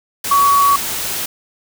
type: tone in noise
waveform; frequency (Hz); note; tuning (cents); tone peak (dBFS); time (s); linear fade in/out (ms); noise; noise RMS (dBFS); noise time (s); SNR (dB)
sine; 1127; C#6; +28; -9; 0.31-0.76; 5; white; -22; 0.24-1.26; +10
effects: none